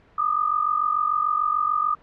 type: tone pair together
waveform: sine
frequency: 1197.7 / 1244.5 Hz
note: D6 / D#6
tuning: +34 / 0 cents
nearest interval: minor second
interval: 66 cents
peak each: -22 dBFS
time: 0.18-1.95 s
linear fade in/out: 5 ms
effects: pink hiss -54 dBFS RMS until 2.02 s + low-pass 2000 Hz 12 dB/octave